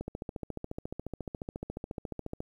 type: click train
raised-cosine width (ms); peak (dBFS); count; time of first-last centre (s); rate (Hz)
2; -23; 35; 0.01-2.404; 14.2
effects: 10-bit